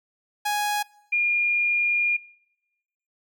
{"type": "tone pair in turn", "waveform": ["sawtooth", "sine"], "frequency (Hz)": [830.6, 2417], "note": ["G#5", "D7"], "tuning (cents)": [0, 49], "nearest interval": "octave + tritone", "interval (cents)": 1849, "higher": "second", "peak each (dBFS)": -19, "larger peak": "neither", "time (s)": [[0.45, 0.83], [1.12, 2.17]], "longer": "second", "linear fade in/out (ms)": 10, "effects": ["noise-tail reverb RT60 1.0 s tail -25 dB re dry"]}